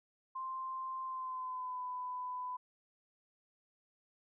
sine tone with pitch glide, 1046.5 to 1000.4 Hz, C6 to B5, 0 to +22 cents, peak -38 dBFS, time 0.35-2.57 s, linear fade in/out 10 ms, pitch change -78 cents, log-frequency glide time 1.04-1.82 s, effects none

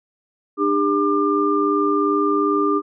sine tone cluster, 300.2 / 402.8 / 1196 Hz, D4 / G4 / D6, +38 / +47 / +31 cents, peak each -20 dBFS, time 0.57-2.82 s, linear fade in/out 50 ms, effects none

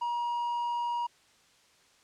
triangle tone, 953 Hz, A#5, 38 cents sharp, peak -27 dBFS, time 0.01-1.07 s, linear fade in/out 10 ms, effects white hiss -63 dBFS RMS until 2.03 s + low-pass 7000 Hz 12 dB/octave

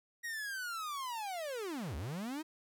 45% pulse linear two-way sweep, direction down then up, 1904 to 64.7 to 325 Hz, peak -38 dBFS, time 0.23-2.43 s, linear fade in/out 20 ms, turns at 1.96 s, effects none

